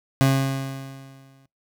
30% pulse tone with exponential decay, 135.1 Hz, C#3, 44 cents flat, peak -11 dBFS, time 0.21-1.46 s, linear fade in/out 0 ms, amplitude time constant 270 ms, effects noise-tail reverb RT60 0.2 s tail -24 dB re dry

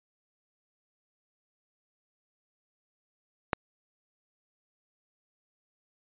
click, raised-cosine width 0.5 ms, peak -9 dBFS, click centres 3.532 s, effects resampled to 8000 Hz

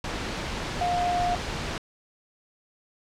sine tone in noise, 709 Hz, F5, 26 cents sharp, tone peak -23 dBFS, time 0.81-1.35 s, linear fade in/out 2 ms, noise pink, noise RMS -31 dBFS, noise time 0.04-1.78 s, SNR +5 dB, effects low-pass 5000 Hz 12 dB/octave

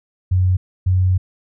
sine tone pair in turn, 92 / 92.32 Hz, F#2 / F#2, -9 / -3 cents, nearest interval unison, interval 6 cents, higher second, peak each -12 dBFS, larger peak neither, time 0.31-0.57 / 0.86-1.18 s, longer second, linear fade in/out 10 ms, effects none

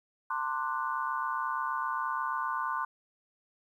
sine chord, D dominant seventh, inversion second, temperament equal with one note detuned, 900 / 1046.5 / 1174.7 / 1480 Hz, A5 / C6 / D6 / F#6, +39 / 0 / 0 / 0 cents, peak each -37 / -33 / -36 / -37 dBFS, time 0.3-2.85 s, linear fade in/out 5 ms, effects 11-bit

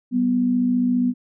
sine tone pair together, 192.11 / 246.9 Hz, G3 / B3, -35 / 0 cents, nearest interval major third, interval 435 cents, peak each -25 / -17 dBFS, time 0.11-1.14 s, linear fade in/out 50 ms, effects none

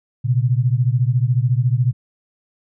sine beating tone pair, 119.2 / 133.2 Hz, A#2 / C3, +39 / +31 cents, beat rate 14 Hz, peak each -16 / -18 dBFS, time 0.24-1.93 s, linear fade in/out 20 ms, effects none

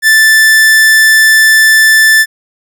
45% pulse tone, 1760 Hz, A6, in tune, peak -3 dBFS, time 0.02-2.26 s, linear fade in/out 50 ms, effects none

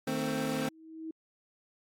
25% pulse chord, A diminished, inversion second, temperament equal with one note detuned, 155.56 / 223.8 / 261.6 Hz, Eb3 / A3 / C4, 0 / +30 / 0 cents, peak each -34 / -32 / -29 dBFS, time 0.07-0.69 s, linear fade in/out 5 ms
sine tone with exponential growth, 320.5 Hz, E4, 49 cents flat, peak -35 dBFS, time 0.37-1.11 s, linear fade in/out 5 ms, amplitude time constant 160 ms
effects AAC 48 kbps

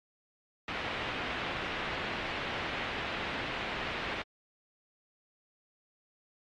white low-pass noise, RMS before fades -37 dBFS, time 0.68-4.22 s, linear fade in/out 2 ms, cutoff 2900 Hz, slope 24 dB/octave, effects AAC 48 kbps

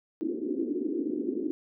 pink band-pass noise, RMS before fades -31 dBFS, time 0.21-1.51 s, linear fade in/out 0 ms, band 270 to 370 Hz, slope 48 dB/octave, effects none

